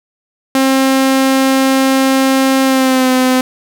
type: tone with pitch glide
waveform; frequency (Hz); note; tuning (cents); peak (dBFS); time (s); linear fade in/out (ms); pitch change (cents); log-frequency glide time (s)
sawtooth; 266.5 to 256.4; C4 to C4; +32 to -35; -5; 0.55-3.41; 2; -67; 2.64-3.1
effects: none